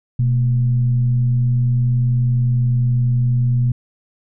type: tone with frequency modulation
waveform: sine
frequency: 123.8 Hz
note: B2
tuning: 5 cents sharp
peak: -13 dBFS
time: 0.19-3.72 s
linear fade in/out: 5 ms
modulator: 99.5 Hz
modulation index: 0.29
effects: none